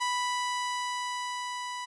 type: tone with level ramp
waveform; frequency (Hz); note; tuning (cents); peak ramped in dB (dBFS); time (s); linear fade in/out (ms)
sawtooth; 987.8; B5; 0; -23 to -31; 0-1.86; 20
effects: resampled to 22050 Hz